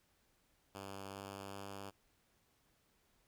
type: tone with pitch steps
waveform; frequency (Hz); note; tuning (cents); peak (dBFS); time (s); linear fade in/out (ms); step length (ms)
5% pulse; 98 / 98.57 / 99.14; G2 / G2 / G2; 0 / +10 / +20; -35; 0.74-1.91; 20; 390
effects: pink hiss -75 dBFS RMS until 3.27 s